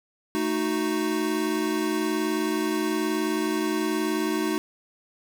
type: chord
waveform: square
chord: D# diminished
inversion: second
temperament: equal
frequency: 220 / 311.1 / 370 Hz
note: A3 / D#4 / F#4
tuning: 0 / 0 / 0 cents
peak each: -32 / -27 / -29 dBFS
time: 0.35-4.58 s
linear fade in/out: 0 ms
effects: none